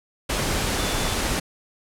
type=tone in noise; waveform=sine; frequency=3500 Hz; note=A7; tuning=10 cents flat; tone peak=-35 dBFS; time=0.78-1.14 s; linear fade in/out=10 ms; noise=pink; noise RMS=-24 dBFS; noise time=0.29-1.4 s; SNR=-14 dB; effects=low-pass 11000 Hz 12 dB/octave